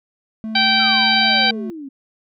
triangle tone, 220 Hz, A3, in tune, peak -22 dBFS, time 0.44-1.7 s, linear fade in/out 0 ms
harmonic tone, 776 Hz, G5, 18 cents flat, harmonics 1 / 2 / 3 / 4 / 5 / 6, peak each -20 / -20 / -20 / -20 / -20 / -20 dBFS, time 0.55-1.51 s, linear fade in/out 5 ms
sine exponential sweep, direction down, 1396.9 to 261.5 Hz, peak -29 dBFS, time 0.79-1.89 s, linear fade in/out 10 ms
effects none

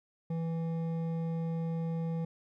sine tone with hard clipping, 164.81 Hz, E3, in tune, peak -33 dBFS, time 0.3-2.25 s, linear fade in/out 5 ms, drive 9 dB, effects none

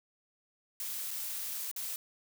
blue noise with dropouts, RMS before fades -38 dBFS, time 0.8-1.96 s, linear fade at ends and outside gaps 1 ms, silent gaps 1.108-1.112 / 1.714-1.762 s, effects none

